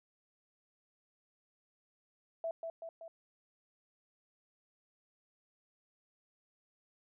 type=tone with echo; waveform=sine; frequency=660 Hz; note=E5; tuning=2 cents sharp; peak=-34 dBFS; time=2.44-2.51 s; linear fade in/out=2 ms; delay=190 ms; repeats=3; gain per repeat=-4 dB; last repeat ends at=3.08 s; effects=none